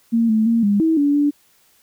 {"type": "tone with pitch steps", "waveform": "sine", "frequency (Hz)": [230.1, 218.7, 230.6, 203.1, 322.5, 286.8, 290.2], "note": ["A#3", "A3", "A#3", "G#3", "E4", "D4", "D4"], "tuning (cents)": [-22, -10, -19, -38, -38, -41, -21], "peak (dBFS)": -13, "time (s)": [0.12, 1.31], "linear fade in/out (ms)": 20, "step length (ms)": 170, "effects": ["white hiss -57 dBFS RMS until 1.82 s"]}